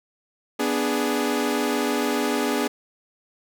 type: chord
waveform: sawtooth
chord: G# diminished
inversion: first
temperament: equal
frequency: 246.9 / 293.7 / 415.3 Hz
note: B3 / D4 / G#4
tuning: 0 / 0 / 0 cents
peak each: -22 dBFS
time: 0.59-2.68 s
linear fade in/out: 10 ms
effects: none